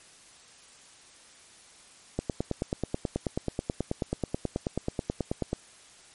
click train, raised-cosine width 2 ms, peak -14 dBFS, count 32, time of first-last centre 2.19-5.531 s, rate 9.28 Hz, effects white hiss -54 dBFS RMS until 6.14 s + MP3 48 kbps

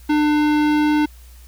sine tone with hard clipping, 299.8 Hz, D4, 36 cents sharp, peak -16 dBFS, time 0.09-1.06 s, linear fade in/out 10 ms, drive 18 dB, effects added 60 Hz sine -40 dBFS peak until 1.47 s + white hiss -51 dBFS RMS until 1.47 s

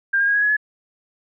sine tone with pitch steps, 1596 / 1617.3 / 1639 / 1660.9 / 1683.1 / 1705.6 Hz, G6 / G#6 / G#6 / G#6 / G#6 / G#6, +31 / -46 / -23 / 0 / +23 / +46 cents, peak -15 dBFS, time 0.13-0.568 s, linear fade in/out 10 ms, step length 73 ms, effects none

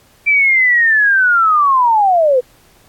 sine linear sweep, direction down, 2349 to 481.1 Hz, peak -8 dBFS, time 0.26-2.41 s, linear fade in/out 20 ms, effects pink hiss -50 dBFS RMS until 2.88 s + AAC 64 kbps

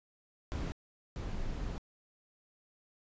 brown noise bursts at uneven times, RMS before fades -37 dBFS, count 2, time 0.52-0.72 / 1.16-1.78 s, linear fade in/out 0 ms, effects resampled to 16000 Hz

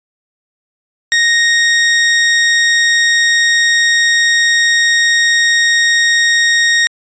sawtooth tone, 1864.7 Hz, A#6, in tune, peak -5 dBFS, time 1.12-6.87 s, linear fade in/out 0 ms, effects resampled to 16000 Hz

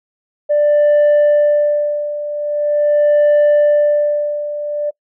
sine tone with tremolo, 590 Hz, D5, 8 cents sharp, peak -5 dBFS, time 0.49-4.91 s, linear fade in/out 20 ms, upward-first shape sine, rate 0.43 Hz, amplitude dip 80%, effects noise-tail reverb RT60 0.1 s tail -24 dB re dry + tanh soft clip ceiling -7 dBFS

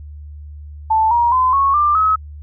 sine tone with pitch steps, 880 / 948.6 / 1022.6 / 1102.3 / 1188.3 / 1281 Hz, A5 / A#5 / C6 / C#6 / D6 / E6, 0 / +30 / -40 / -10 / +20 / -50 cents, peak -11 dBFS, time 0.9-2.16 s, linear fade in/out 10 ms, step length 210 ms, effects added 74 Hz sine -31 dBFS peak until 2.42 s

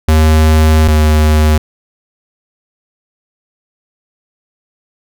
square tone pair in turn, 78.3 / 76.87 Hz, D#2 / D#2, +11 / -20 cents, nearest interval unison, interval 31 cents, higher first, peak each -6 / -7 dBFS, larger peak first, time 0.08-0.88 / 0.88-1.58 s, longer first, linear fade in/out 5 ms, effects none

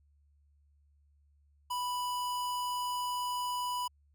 square tone, 987.8 Hz, B5, in tune, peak -33 dBFS, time 1.7-3.88 s, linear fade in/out 10 ms, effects added 72 Hz sine -64 dBFS peak until 4.14 s

